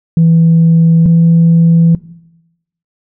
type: tone pair in turn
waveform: sine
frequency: 164.81 / 166.53 Hz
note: E3 / E3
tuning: 0 / +18 cents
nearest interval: unison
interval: 18 cents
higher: second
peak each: -3 dBFS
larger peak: neither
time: 0.17-1.06 / 1.06-1.95 s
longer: neither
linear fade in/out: 2 ms
effects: noise-tail reverb RT60 0.9 s tail -20 dB re dry + tanh soft clip ceiling -1 dBFS